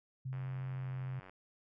sine tone with pitch glide, 130.81 to 129.91 Hz, C3 to C3, 0 to -12 cents, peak -37 dBFS, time 0.25-1.2 s, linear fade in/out 10 ms, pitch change -12 cents, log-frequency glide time 0.72-0.91 s
click train, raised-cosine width 0.5 ms, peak -38 dBFS, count 91, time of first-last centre 0.33-1.296 s, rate 93.2 Hz
effects none

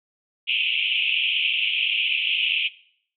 pink band-pass noise, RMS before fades -23 dBFS, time 0.47-2.69 s, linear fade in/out 20 ms, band 2400 to 3200 Hz, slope 96 dB/octave, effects noise-tail reverb RT60 0.6 s tail -19 dB re dry

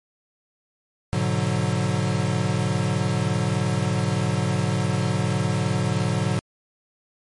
square chord, G# half-diminished seventh, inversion none, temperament equal, 103.83 / 123.47 / 146.83 / 185 Hz, G#2 / B2 / D3 / F#3, 0 / 0 / 0 / 0 cents, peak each -27 dBFS, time 1.13-6.39 s, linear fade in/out 0 ms, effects MP3 48 kbps

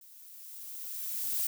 violet noise with level ramp, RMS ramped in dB -55 to -30 dBFS, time 0.01-1.47 s, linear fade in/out 2 ms, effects none

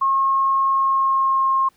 sine tone with pitch glide, 1081 to 1069.8 Hz, C#6 to C6, -44 to +38 cents, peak -15 dBFS, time 0.01-1.69 s, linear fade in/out 10 ms, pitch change -18 cents, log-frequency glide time 0.74-1.49 s, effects pink hiss -60 dBFS RMS until 1.76 s

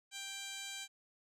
15% pulse tone with band-pass filter, 787 Hz, G5, 7 cents sharp, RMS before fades -45 dBFS, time 0.11-0.88 s, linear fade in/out 50 ms, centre 5400 Hz, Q 1.7, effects none

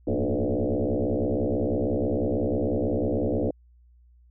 sine tone with frequency modulation, 104.1 Hz, G#2, 5 cents sharp, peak -22 dBFS, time 0.07-3.51 s, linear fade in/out 5 ms, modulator 66.1 Hz, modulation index 7.5, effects added 60 Hz sine -53 dBFS peak until 4.3 s

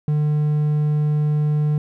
triangle tone, 150 Hz, D3, 37 cents sharp, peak -14 dBFS, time 0.08-1.78 s, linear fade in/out 2 ms, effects none

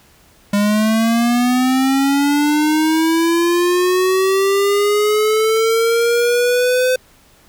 square linear sweep, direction up, 201.7 to 512 Hz, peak -13 dBFS, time 0.53-6.96 s, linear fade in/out 5 ms, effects pink hiss -50 dBFS RMS until 7.48 s

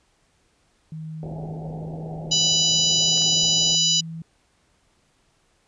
sine tone with pitch glide, 157.7 to 163.26 Hz, D#3 to E3, +24 to -16 cents, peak -31 dBFS, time 0.92-4.22 s, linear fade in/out 2 ms, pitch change +60 cents, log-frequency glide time 1.17-3.86 s
white low-pass noise, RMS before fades -38 dBFS, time 1.23-3.75 s, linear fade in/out 0 ms, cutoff 820 Hz, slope 96 dB/octave
harmonic tone, 988 Hz, B5, in tune, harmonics 3 / 4 / 5 / 6 / 7, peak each -22 / -23 / -24 / -25 / -25 dBFS, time 2.31-4.01 s, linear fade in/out 10 ms
clicks, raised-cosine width 0.5 ms, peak -27 dBFS, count 2, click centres 3.176 / 3.221 s
effects pink hiss -64 dBFS RMS until 5.67 s + resampled to 22050 Hz

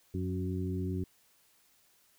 harmonic tone with a mistuned harmonic, 92.5 Hz, F#2, in tune, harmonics 1 / 2 / 3 / 4, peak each -34 / -37 / -39 / -40 dBFS, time 0.14-1.04 s, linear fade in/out 5 ms, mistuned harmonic 2, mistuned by -22 cents, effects white hiss -67 dBFS RMS until 2.18 s

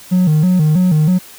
triangle tone with vibrato, 167.5 Hz, E3, 28 cents sharp, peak -6 dBFS, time 0.11-1.19 s, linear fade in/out 20 ms, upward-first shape square, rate 3.1 Hz, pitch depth 150 cents each way, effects tanh soft clip ceiling -3 dBFS + white hiss -38 dBFS RMS until 1.38 s

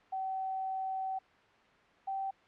sine tone pair in turn, 763 / 775.4 Hz, G5 / G5, -47 / -19 cents, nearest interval unison, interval 28 cents, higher second, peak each -33 / -33 dBFS, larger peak neither, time 0.12-1.19 / 2.07-2.31 s, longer first, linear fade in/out 10 ms, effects white hiss -62 dBFS RMS until 2.47 s + low-pass 2000 Hz 12 dB/octave

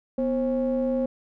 triangle ring-modulated tone, 142.9 Hz, D3, 47 cents flat, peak -17 dBFS, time 0.18-1.06 s, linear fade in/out 5 ms, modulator 390 Hz, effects none

